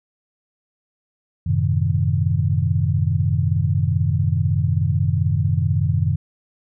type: chord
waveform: sine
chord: F# diminished seventh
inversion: none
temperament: equal with one note detuned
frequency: 92.5 / 108.49 / 130.81 / 155.56 Hz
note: F#2 / A2 / C3 / Eb3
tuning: 0 / -24 / 0 / 0 cents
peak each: -20 / -23 / -22 / -22 dBFS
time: 1.46-6.16 s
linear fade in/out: 10 ms
effects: none